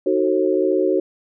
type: chord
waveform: sine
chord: D# diminished seventh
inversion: none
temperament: just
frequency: 311.1 / 373.4 / 448 / 537.6 Hz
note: D#4 / F#4 / A4 / C5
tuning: 0 / +16 / +31 / +47 cents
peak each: -22 / -18 / -24 / -22 dBFS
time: 0.06-1 s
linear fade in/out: 5 ms
effects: none